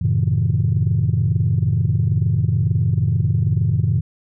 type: chord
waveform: sine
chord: F# diminished seventh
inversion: none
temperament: just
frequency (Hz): 92.5 / 111 / 133.2 / 159.84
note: F#2 / A2 / C3 / Eb3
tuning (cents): 0 / +16 / +31 / +47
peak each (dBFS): -20 / -18 / -20 / -21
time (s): 0.01-4.01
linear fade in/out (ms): 10
effects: tanh soft clip ceiling -8 dBFS